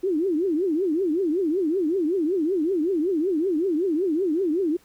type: tone with vibrato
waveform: sine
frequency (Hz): 343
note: F4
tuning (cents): -31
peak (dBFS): -20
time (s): 0.03-4.77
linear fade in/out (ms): 10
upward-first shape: triangle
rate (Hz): 5.3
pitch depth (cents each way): 300
effects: pink hiss -58 dBFS RMS until 4.84 s